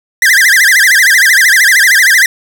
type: tone with vibrato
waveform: 45% pulse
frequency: 1800 Hz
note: A6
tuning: 39 cents sharp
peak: -4 dBFS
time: 0.22-2.26 s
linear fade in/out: 2 ms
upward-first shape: sine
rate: 13 Hz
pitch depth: 240 cents each way
effects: none